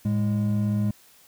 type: tone pair together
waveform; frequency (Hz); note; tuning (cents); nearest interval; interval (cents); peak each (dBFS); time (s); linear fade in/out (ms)
triangle; 109.23 / 206.2; A2 / G#3; -12 / -12; major seventh; 1100; -22; 0.05-0.91; 5
effects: white hiss -55 dBFS RMS until 1.27 s